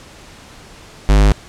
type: tone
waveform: square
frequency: 50.8 Hz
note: G#1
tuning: 38 cents flat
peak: -8 dBFS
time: 1.09-1.32 s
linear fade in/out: 0 ms
effects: pink hiss -40 dBFS RMS until 1.48 s + low-pass 8000 Hz 12 dB/octave